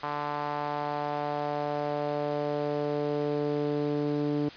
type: tone with band-pass filter sweep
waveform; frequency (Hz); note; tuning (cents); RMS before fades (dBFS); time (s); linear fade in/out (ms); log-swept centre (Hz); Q
sawtooth; 146.83; D3; 0; -30; 0.03-4.49; 5; 1000 to 340; 2.4
effects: white hiss -46 dBFS RMS until 4.56 s + resampled to 11025 Hz